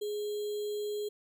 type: tone with sample-and-hold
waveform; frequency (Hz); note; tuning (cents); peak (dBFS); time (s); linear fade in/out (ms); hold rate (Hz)
sine; 417.3; G#4; +8; -32; 0.01-1.09; 10; 3675
effects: none